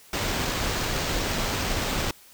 pink noise with sample-and-hold, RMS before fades -27 dBFS, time 0.13-2.11 s, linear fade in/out 2 ms, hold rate 11025 Hz, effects white hiss -52 dBFS RMS until 2.33 s

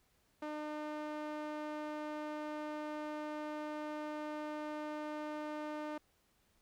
sawtooth tone with band-pass filter, 302.3 Hz, D#4, 50 cents flat, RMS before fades -42 dBFS, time 0.42-5.98 s, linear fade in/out 5 ms, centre 750 Hz, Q 0.73, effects pink hiss -74 dBFS RMS until 6.61 s

